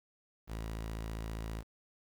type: tone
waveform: sawtooth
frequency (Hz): 55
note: A1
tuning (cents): 0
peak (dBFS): -34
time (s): 0.47-1.64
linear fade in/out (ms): 50
effects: 10-bit